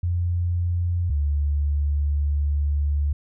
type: tone pair in turn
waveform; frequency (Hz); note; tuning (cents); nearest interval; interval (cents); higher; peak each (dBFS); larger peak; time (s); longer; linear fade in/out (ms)
sine; 87.31 / 72.58; F2 / D2; 0 / -20; minor third; 320; first; -20 / -19; second; 0.03-1.1 / 1.1-3.13; second; 5
effects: none